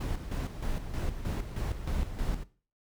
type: noise with tremolo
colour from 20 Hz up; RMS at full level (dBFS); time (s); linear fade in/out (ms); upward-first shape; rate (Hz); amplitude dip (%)
brown; -31; 0-2.44; 10; square; 3.2; 60
effects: noise-tail reverb RT60 0.4 s tail -18 dB re dry